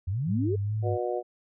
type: exponential sweep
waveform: sine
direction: up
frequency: 84 to 440.1 Hz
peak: -26 dBFS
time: 0.07-0.56 s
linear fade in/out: 10 ms
type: tone with vibrato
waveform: sine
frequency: 103.83 Hz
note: G#2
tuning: in tune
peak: -26 dBFS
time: 0.26-0.98 s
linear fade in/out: 50 ms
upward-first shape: sine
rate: 2.4 Hz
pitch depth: 73 cents each way
type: harmonic tone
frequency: 121.4 Hz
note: B2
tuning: 29 cents flat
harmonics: 3 / 4 / 5 / 6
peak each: -31 / -32 / -33 / -34 dBFS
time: 0.82-1.23 s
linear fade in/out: 50 ms
effects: none